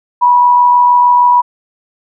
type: tone with amplitude modulation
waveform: sine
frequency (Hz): 976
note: B5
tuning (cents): -21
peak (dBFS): -3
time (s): 0.21-1.42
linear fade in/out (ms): 20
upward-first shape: sine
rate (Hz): 86.5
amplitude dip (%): 35
effects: none